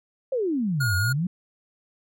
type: exponential two-way sweep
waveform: sine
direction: down then up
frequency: 553 to 87.8 to 189.7 Hz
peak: -22 dBFS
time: 0.32-1.27 s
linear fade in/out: 5 ms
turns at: 0.96 s
type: tone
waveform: square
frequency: 1433 Hz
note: F6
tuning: 44 cents sharp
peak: -25 dBFS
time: 0.8-1.13 s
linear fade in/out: 10 ms
effects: none